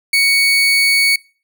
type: tone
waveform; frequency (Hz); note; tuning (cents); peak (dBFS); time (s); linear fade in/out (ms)
30% pulse; 2230; C#7; +10; -8; 0.13-1.16; 5
effects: noise-tail reverb RT60 0.4 s tail -25 dB re dry